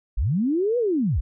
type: linear two-way sweep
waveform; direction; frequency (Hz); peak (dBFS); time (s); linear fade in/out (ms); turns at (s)
sine; up then down; 35.46 to 499.6 to 35.46; -19; 0.17-1.21; 10; 0.78
effects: none